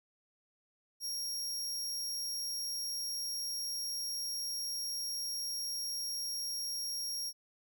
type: tone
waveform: sawtooth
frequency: 5588 Hz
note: F8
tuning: in tune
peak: -33 dBFS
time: 1-7.33 s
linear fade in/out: 50 ms
effects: none